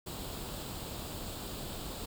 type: noise with comb filter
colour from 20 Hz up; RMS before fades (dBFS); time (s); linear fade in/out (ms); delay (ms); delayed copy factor
pink; -41; 0.06-2.06; 10; 0.25; +0.55
effects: none